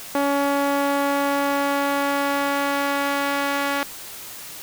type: tone with band-pass filter sweep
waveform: sawtooth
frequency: 281.5 Hz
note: C#4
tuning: 27 cents sharp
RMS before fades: -22 dBFS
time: 0.15-3.83 s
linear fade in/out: 0 ms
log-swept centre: 780 to 1600 Hz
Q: 0.77
effects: white hiss -37 dBFS RMS until 4.62 s